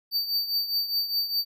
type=tone with tremolo; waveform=square; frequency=4608 Hz; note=D8; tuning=34 cents flat; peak=-22 dBFS; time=0.11-1.45 s; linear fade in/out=50 ms; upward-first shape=triangle; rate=4.9 Hz; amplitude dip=75%; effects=none